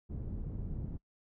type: low-pass noise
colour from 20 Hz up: pink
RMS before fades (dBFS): -39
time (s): 0.09-0.98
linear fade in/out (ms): 20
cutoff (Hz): 190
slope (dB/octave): 12
effects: noise-tail reverb RT60 0.1 s tail -26 dB re dry